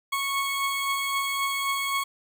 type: beating tone pair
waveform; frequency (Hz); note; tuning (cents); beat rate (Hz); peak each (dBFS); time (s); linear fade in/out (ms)
20% pulse; 1100 / 1103.8; C#6 / C#6; -14 / -8; 3.8; -29 / -21; 0.12-2.04; 10
effects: none